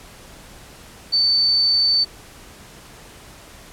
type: tone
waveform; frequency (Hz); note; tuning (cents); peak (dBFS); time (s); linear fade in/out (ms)
sine; 4536; C#8; +39; -14; 1.12-2.05; 20
effects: pink hiss -43 dBFS RMS until 3.72 s + low-pass 12000 Hz 12 dB/octave